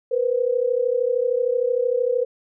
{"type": "tone pair together", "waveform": "sine", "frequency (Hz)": [475.9, 509], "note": ["A#4", "C5"], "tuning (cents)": [36, -48], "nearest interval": "minor second", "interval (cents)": 116, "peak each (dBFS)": -21, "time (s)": [0.11, 2.25], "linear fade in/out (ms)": 10, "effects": []}